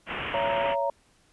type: low-pass noise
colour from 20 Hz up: white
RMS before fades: -33 dBFS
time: 0.06-0.76 s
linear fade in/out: 50 ms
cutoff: 3100 Hz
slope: 96 dB/octave
type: chord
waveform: sine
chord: A# diminished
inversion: first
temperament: just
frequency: 559.4 / 671.3 / 932.3 Hz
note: C#5 / E5 / A#5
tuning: +16 / +31 / 0 cents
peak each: -27 / -31 / -28 dBFS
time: 0.34-0.9 s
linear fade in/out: 2 ms
effects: pink hiss -63 dBFS RMS until 1.32 s + resampled to 24000 Hz